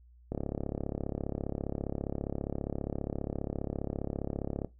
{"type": "click train", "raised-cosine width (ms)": 2, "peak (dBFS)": -20, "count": 152, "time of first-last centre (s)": [0.32, 4.647], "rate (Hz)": 34.9, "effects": ["noise-tail reverb RT60 0.2 s tail -17 dB re dry", "added 60 Hz sine -55 dBFS peak until 4.79 s"]}